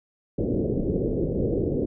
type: low-pass noise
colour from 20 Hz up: white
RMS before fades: -25 dBFS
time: 0.38-1.86 s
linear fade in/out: 10 ms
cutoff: 500 Hz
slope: 48 dB/octave
effects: none